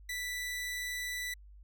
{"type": "tone", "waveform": "sawtooth", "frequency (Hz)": 1975.5, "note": "B6", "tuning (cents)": 0, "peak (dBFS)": -32, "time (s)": [0.09, 1.34], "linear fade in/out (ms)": 5, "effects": ["added 50 Hz sine -51 dBFS peak until 1.63 s"]}